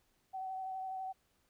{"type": "tone with vibrato", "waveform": "sine", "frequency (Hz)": 758, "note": "F#5", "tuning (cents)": 42, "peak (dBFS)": -38, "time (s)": [0.33, 1.13], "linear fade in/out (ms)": 20, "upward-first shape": "triangle", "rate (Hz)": 12, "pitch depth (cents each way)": 22, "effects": ["pink hiss -75 dBFS RMS until 1.49 s"]}